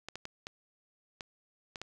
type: clicks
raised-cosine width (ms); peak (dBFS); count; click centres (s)
0.2; -23; 7; 0.086 / 0.156 / 0.254 / 0.469 / 1.208 / 1.758 / 1.816
effects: 10-bit